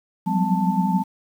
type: tone cluster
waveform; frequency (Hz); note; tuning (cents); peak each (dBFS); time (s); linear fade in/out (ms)
sine; 179.5 / 186.8 / 198.2 / 252.1 / 884; F3 / F#3 / G3 / B3 / A5; +48 / +17 / +19 / +36 / +8; -23 / -25 / -23 / -28 / -24; 0.26-1.04; 20
effects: 8-bit